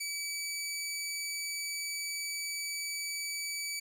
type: tone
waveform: 15% pulse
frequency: 2293 Hz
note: D7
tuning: 42 cents flat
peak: -28 dBFS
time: 0-3.8 s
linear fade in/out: 10 ms
effects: none